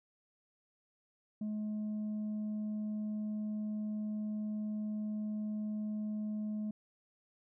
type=tone; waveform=sine; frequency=212.4 Hz; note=G#3; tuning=39 cents sharp; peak=-32 dBFS; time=1.41-6.71 s; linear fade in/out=5 ms; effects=tanh soft clip ceiling -34 dBFS